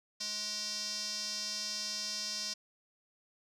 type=tone with band-pass filter; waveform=square; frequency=210.6 Hz; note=G#3; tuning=24 cents sharp; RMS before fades=-38 dBFS; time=0.2-2.54 s; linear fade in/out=10 ms; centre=5200 Hz; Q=5.9; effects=none